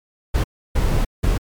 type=noise bursts at uneven times; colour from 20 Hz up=brown; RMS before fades=-17 dBFS; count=3; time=0.34-0.44 / 0.75-1.05 / 1.23-1.38 s; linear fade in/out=10 ms; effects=MP3 96 kbps